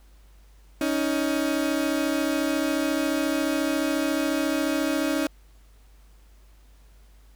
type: tone pair together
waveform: 30% pulse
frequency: 279.5 / 313.7 Hz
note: C#4 / D#4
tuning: +14 / +14 cents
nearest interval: major second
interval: 200 cents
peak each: -23 dBFS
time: 0.81-5.27 s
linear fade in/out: 2 ms
effects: added 50 Hz sine -50 dBFS peak until 7.35 s + pink hiss -62 dBFS RMS until 7.35 s